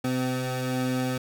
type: tone pair together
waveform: 25% pulse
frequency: 128.3 / 255.3 Hz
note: C3 / C4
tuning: -34 / -42 cents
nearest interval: octave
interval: 1192 cents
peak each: -25 dBFS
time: 0.04-1.18 s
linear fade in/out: 5 ms
effects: none